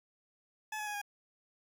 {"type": "tone with pitch steps", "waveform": "20% pulse", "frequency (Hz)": [859, 845.2, 831.7, 818.3], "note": ["A5", "G#5", "G#5", "G#5"], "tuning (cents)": [-42, 30, 2, -26], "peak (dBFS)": -32, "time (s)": [0.72, 1.016], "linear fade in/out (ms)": 5, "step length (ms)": 74, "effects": ["11-bit"]}